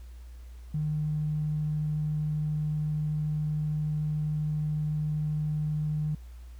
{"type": "tone with tanh clipping", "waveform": "triangle", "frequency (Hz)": 152.2, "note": "D#3", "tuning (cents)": -38, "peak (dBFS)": -26, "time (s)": [0.74, 6.15], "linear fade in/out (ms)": 5, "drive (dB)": 2, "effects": ["added 60 Hz sine -42 dBFS peak until 6.59 s", "pink hiss -62 dBFS RMS until 6.59 s"]}